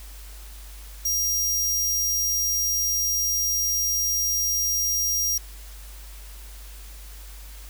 sawtooth tone, 5700 Hz, F8, 34 cents sharp, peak -19 dBFS, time 1.05-5.38 s, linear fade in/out 5 ms, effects added 50 Hz sine -39 dBFS peak until 7.69 s + white hiss -47 dBFS RMS until 7.69 s

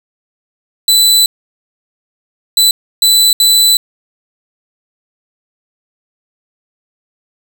sawtooth tone bursts at uneven times, 3993 Hz, B7, 18 cents sharp, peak -3 dBFS, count 4, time 0.88-1.26 / 2.57-2.71 / 3.02-3.33 / 3.4-3.77 s, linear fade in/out 2 ms, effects none

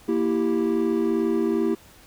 triangle chord, E diminished, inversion second, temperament equal, 233.1 / 329.6 / 392 Hz, Bb3 / E4 / G4, 0 / 0 / 0 cents, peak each -23 / -21 / -22 dBFS, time 0.08-1.75 s, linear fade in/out 10 ms, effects tanh soft clip ceiling -11 dBFS + pink hiss -51 dBFS RMS until 2.06 s

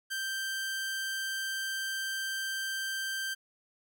sawtooth tone, 1568 Hz, G6, in tune, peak -29 dBFS, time 0.1-3.35 s, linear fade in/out 20 ms, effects none

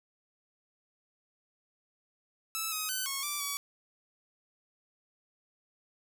5% pulse tone with pitch steps, 1311 / 1263 / 1516 / 1095 / 1169 / 1138 Hz, E6 / D#6 / F#6 / C#6 / D6 / C#6, -10 / +26 / +42 / -22 / -8 / +45 cents, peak -21 dBFS, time 2.55-3.57 s, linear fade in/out 0 ms, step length 170 ms, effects none

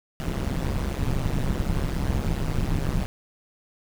brown noise with amplitude modulation, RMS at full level -21 dBFS, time 0.2-3.06 s, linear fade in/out 0 ms, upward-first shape sine, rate 135 Hz, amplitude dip 100%, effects none

